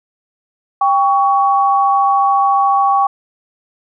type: tone pair together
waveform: sine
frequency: 793 / 1121.5 Hz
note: G5 / C#6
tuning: +20 / +20 cents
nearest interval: tritone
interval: 600 cents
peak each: -12 / -13 dBFS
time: 0.81-3.07 s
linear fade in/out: 5 ms
effects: none